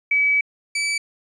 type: tone pair in turn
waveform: sine / sawtooth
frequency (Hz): 2285 / 2304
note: D7 / D7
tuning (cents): -48 / -34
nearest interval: unison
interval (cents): 14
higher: second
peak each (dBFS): -15 / -17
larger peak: first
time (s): 0.11-0.41 / 0.75-0.98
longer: first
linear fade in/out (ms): 5
effects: resampled to 22050 Hz + 9-bit